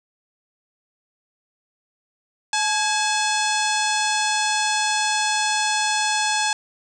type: harmonic tone with a mistuned harmonic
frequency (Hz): 858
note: A5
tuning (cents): -44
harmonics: 1 / 2 / 3 / 4 / 5 / 6 / 7 / 8 / 9 / 10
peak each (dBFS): -23 / -26 / -28 / -29 / -30 / -31 / -31 / -32 / -33 / -33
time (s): 2.53-6.53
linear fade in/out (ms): 2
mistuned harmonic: 2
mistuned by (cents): -73
effects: 9-bit